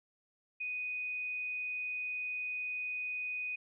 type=tone; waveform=sine; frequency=2489 Hz; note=D#7; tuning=in tune; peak=-35 dBFS; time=0.6-3.56 s; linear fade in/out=10 ms; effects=none